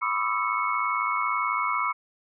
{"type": "tone cluster", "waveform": "sine", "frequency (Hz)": [997, 1113, 1225, 1323, 2204], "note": ["B5", "C#6", "D#6", "E6", "C#7"], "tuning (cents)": [16, 7, -27, 6, -11], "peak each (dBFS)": -30, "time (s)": [0.01, 1.93], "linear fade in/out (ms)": 20, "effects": []}